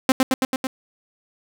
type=tone with echo; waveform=sawtooth; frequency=261.6 Hz; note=C4; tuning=in tune; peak=-8 dBFS; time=0.09-0.12 s; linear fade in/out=2 ms; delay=110 ms; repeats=5; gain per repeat=-2 dB; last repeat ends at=0.67 s; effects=none